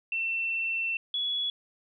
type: tone pair in turn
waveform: sine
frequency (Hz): 2691 / 3384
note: E7 / G#7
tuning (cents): +35 / +32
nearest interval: major third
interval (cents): 397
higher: second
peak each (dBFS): -27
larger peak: neither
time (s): 0.12-0.97 / 1.14-1.5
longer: first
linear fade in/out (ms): 2
effects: none